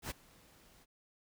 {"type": "noise with ADSR envelope", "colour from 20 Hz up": "pink", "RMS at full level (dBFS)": -39, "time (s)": [0.02, 0.86], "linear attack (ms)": 82, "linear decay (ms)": 21, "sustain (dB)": -24, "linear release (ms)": 36, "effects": []}